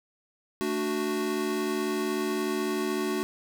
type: chord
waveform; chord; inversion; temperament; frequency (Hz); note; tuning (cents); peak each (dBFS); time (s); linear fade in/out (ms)
square; D major; second; equal; 220 / 293.7 / 370; A3 / D4 / F#4; 0 / 0 / 0; -34 / -33 / -30; 0.61-3.23; 0
effects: none